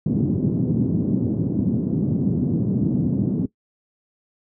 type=band-pass noise; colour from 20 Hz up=white; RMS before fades=-21 dBFS; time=0.06-3.46 s; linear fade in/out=5 ms; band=110 to 270 Hz; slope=24 dB/octave; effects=noise-tail reverb RT60 0.1 s tail -17 dB re dry